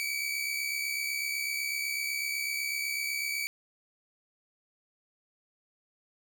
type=tone pair together; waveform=sawtooth; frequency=2270 / 2338 Hz; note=C#7 / D7; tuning=+41 / -8 cents; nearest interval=minor second; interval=51 cents; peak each=-29 / -32 dBFS; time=0-3.47 s; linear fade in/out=0 ms; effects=none

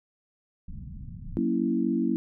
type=low-pass noise; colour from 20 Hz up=pink; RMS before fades=-39 dBFS; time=0.68-1.4 s; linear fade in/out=5 ms; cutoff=220 Hz; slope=48 dB/octave
type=chord; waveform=sine; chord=F# dominant seventh; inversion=none; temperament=equal; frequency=185 / 233.1 / 277.2 / 329.6 Hz; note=F#3 / A#3 / C#4 / E4; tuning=0 / 0 / 0 / 0 cents; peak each=-31 / -27 / -29 / -28 dBFS; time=1.37-2.16 s; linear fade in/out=0 ms
effects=none

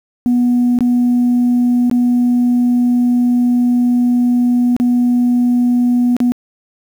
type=tone with dropouts; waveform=sine; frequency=244.2 Hz; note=B3; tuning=19 cents flat; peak=-8 dBFS; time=0.26-6.32 s; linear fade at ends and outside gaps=0 ms; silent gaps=0.788-0.807 / 1.898-1.913 / 4.765-4.8 / 6.166-6.203 s; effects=tanh soft clip ceiling -7 dBFS + 7-bit

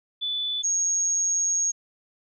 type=tone pair in turn; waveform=sine; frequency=3481 / 6571 Hz; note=A7 / G#8; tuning=-19 / -19 cents; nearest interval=major seventh; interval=1100 cents; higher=second; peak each=-25 / -21 dBFS; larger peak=second; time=0.21-0.63 / 0.63-1.72 s; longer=second; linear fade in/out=20 ms; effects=none

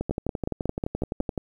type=two click trains; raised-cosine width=2 ms; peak=-13 / -14 dBFS; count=7 / 17; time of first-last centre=0.11-1.203 / 0.01-1.378 s; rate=5.49 / 11.7 Hz; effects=9-bit

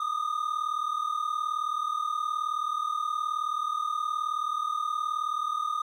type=tone pair together; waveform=triangle; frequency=1205.6 / 1244.5 Hz; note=D6 / D#6; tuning=+45 / 0 cents; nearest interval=minor second; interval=55 cents; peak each=-28 dBFS; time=0-5.82 s; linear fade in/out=5 ms; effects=MP3 96 kbps

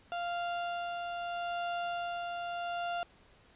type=tone with tremolo; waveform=35% pulse; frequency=696 Hz; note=F5; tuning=6 cents flat; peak=-31 dBFS; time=0.12-3.03 s; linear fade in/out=0 ms; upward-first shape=sine; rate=0.78 Hz; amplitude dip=30%; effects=pink hiss -62 dBFS RMS until 3.55 s + resampled to 8000 Hz

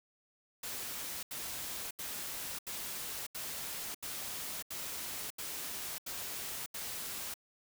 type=noise bursts; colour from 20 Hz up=white; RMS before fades=-41 dBFS; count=10; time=0.63-7.341 s; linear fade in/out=5 ms; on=600 ms; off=79 ms; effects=none

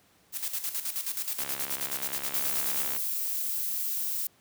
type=noise with tremolo; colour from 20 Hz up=blue; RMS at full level=-31 dBFS; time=0.32-2.89 s; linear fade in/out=50 ms; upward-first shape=square; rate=9.4 Hz; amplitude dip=65%
type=click train; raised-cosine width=0.3 ms; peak=-21 dBFS; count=109; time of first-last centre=1.39-2.964 s; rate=68.6 Hz
type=noise; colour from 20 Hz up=violet; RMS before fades=-31 dBFS; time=2.34-4.27 s; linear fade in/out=2 ms
effects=pink hiss -63 dBFS RMS until 4.4 s + high-pass 100 Hz 12 dB/octave

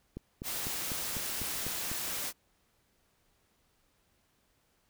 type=click train; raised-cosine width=3 ms; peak=-26 dBFS; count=8; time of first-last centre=0.17-1.916 s; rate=4.01 Hz
type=noise; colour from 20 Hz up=white; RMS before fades=-36 dBFS; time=0.43-2.33 s; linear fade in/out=50 ms
effects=pink hiss -72 dBFS RMS until 4.89 s

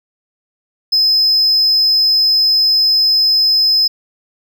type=tone; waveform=triangle; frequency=5100 Hz; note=D#8; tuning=42 cents sharp; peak=-8 dBFS; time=0.92-3.88 s; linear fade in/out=10 ms; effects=none

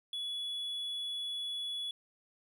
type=tone; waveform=triangle; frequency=3400 Hz; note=G#7; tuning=40 cents sharp; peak=-34 dBFS; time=0.13-1.91 s; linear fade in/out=2 ms; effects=none

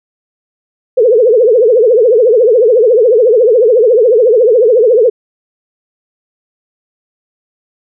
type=tone with vibrato; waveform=sine; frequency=466.2 Hz; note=A#4; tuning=in tune; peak=-4 dBFS; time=0.97-5.1 s; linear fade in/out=10 ms; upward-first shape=triangle; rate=14 Hz; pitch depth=230 cents each way; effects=none

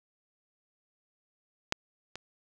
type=clicks; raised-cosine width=0.2 ms; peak=-9 / -22 dBFS; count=2; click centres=1.724 / 2.156 s; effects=none

